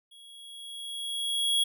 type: tone with level ramp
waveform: square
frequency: 3322 Hz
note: G#7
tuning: in tune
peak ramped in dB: -51 to -22 dBFS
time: 0.11-1.64 s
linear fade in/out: 10 ms
effects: none